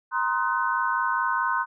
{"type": "chord", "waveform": "sine", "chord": "C half-diminished seventh", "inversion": "third", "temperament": "just", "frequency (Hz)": [941.9, 1046.5, 1255.8, 1507], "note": ["Bb5", "C6", "Eb6", "Gb6"], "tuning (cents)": [18, 0, 16, 31], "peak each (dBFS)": [-28, -26, -31, -27], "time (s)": [0.11, 1.66], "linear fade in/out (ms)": 50, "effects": []}